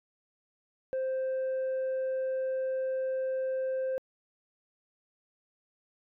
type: tone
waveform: sine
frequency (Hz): 523.3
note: C5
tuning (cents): 0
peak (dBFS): -26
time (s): 0.93-3.98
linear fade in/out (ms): 0
effects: tanh soft clip ceiling -28 dBFS